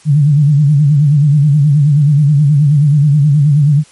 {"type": "tone with vibrato", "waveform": "sine", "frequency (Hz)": 146.1, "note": "D3", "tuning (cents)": -9, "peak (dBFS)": -5, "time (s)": [0.05, 3.84], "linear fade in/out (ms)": 50, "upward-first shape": "sine", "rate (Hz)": 9.4, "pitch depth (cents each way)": 99, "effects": ["white hiss -44 dBFS RMS until 3.91 s", "MP3 48 kbps"]}